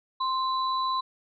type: tone pair together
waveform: sine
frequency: 1046.5 / 3958 Hz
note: C6 / B7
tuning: 0 / +3 cents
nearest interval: octave + major seventh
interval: 2303 cents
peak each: -25 / -34 dBFS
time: 0.2-1.01 s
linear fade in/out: 10 ms
effects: none